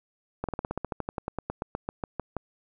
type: slowing click train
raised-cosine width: 1 ms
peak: -16 dBFS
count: 21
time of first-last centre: 0.44-2.367 s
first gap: 47 ms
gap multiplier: 1.07
effects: none